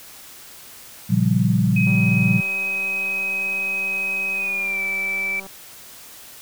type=chord; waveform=sine; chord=G half-diminished seventh; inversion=first; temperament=equal; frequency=116.54 / 138.59 / 174.61 / 196 Hz; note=Bb2 / Db3 / F3 / G3; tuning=0 / 0 / 0 / 0 cents; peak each=-20 / -23 / -20 / -20 dBFS; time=1.09-2.41 s; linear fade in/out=20 ms
type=tone with pitch glide; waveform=sine; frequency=2531 to 2321 Hz; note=D#7 to D7; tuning=+29 to -21 cents; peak=-21 dBFS; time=1.76-5.4 s; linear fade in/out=5 ms; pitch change=-150 cents; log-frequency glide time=4.34-4.81 s
type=click train; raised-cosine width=1 ms; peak=-27 dBFS; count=695; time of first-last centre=1.87-5.466 s; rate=193 Hz
effects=white hiss -42 dBFS RMS until 6.41 s